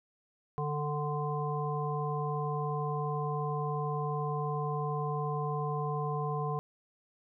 harmonic tone, 148.1 Hz, D3, 15 cents sharp, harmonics 1 / 3 / 5 / 7, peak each -33 / -37 / -39 / -37 dBFS, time 0.58-6.59 s, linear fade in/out 0 ms, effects none

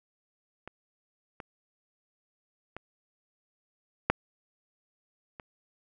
clicks, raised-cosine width 0.5 ms, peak -26 / -25 / -24 / -6 / -27 dBFS, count 5, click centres 0.676 / 1.402 / 2.766 / 4.1 / 5.398 s, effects none

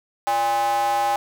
square tone with high-pass filter, 116.2 Hz, A#2, 5 cents flat, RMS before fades -21 dBFS, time 0.27-1.16 s, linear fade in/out 0 ms, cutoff 770 Hz, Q 8.4, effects none

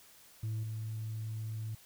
sine tone with level steps, 110 Hz, A2, in tune, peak -31 / -35 dBFS, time 0.43-1.75 s, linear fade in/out 5 ms, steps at 0.63 s, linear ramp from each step 5 ms, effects tanh soft clip ceiling -32 dBFS + white hiss -59 dBFS RMS until 1.85 s

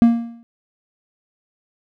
triangle tone with exponential decay, 233.1 Hz, A#3, in tune, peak -3 dBFS, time 0.02-0.43 s, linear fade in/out 0 ms, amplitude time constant 88 ms, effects none

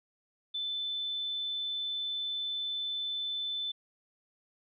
sine tone, 3520 Hz, A7, in tune, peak -32 dBFS, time 0.54-3.72 s, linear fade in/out 10 ms, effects none

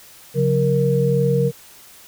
sine tone cluster, 139.6 / 181.8 / 468.2 Hz, C#3 / F#3 / A#4, +13 / -30 / +8 cents, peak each -18 / -22 / -18 dBFS, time 0.34-1.52 s, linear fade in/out 50 ms, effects white hiss -45 dBFS RMS until 2.07 s

